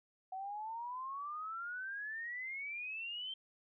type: exponential sweep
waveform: sine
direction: up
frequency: 745 to 3145 Hz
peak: -40 dBFS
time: 0.32-3.34 s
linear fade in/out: 5 ms
effects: none